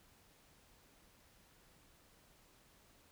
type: silence
effects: pink hiss -67 dBFS RMS until 3.11 s